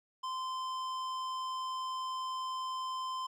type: tone with hard clipping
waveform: sine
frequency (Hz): 1035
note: C6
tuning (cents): -19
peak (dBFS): -37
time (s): 0.23-3.27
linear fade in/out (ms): 10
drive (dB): 12
effects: none